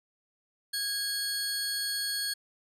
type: tone pair together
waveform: sawtooth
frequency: 1644 / 4389 Hz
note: G#6 / C#8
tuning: -18 / -18 cents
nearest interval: octave + perfect fourth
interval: 1700 cents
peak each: -32 / -28 dBFS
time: 0.73-2.34 s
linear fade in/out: 10 ms
effects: resampled to 32000 Hz